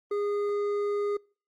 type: tone with hard clipping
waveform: sine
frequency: 410 Hz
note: G#4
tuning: 22 cents flat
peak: -28 dBFS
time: 0.11-1.17 s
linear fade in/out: 5 ms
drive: 7 dB
effects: noise-tail reverb RT60 0.4 s tail -26 dB re dry + Opus 32 kbps